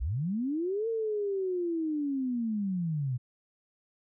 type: linear two-way sweep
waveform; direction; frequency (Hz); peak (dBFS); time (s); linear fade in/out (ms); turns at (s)
sine; up then down; 49 to 460 to 119.4; -28; 0-3.18; 20; 0.88
effects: none